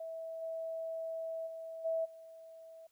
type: tone with level steps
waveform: sine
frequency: 652 Hz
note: E5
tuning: 19 cents flat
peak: -40 / -37 / -42 / -31 / -50 dBFS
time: 0-2.87 s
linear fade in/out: 5 ms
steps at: 0.41 / 1.46 / 1.84 / 2.04 s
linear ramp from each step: 20 ms
effects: white hiss -75 dBFS RMS until 2.91 s